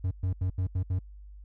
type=tone bursts at uneven times; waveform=triangle; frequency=92.2 Hz; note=F#2; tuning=6 cents flat; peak=-23 dBFS; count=6; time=0.04-0.11 / 0.23-0.33 / 0.41-0.5 / 0.58-0.67 / 0.75-0.83 / 0.9-0.99 s; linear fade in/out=5 ms; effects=added 50 Hz sine -44 dBFS peak until 1.44 s